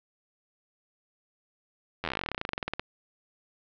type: slowing click train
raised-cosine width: 0.3 ms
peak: -14 dBFS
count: 27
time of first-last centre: 2.04-2.795 s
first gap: 11 ms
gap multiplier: 1.07
effects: low-pass 4000 Hz 12 dB/octave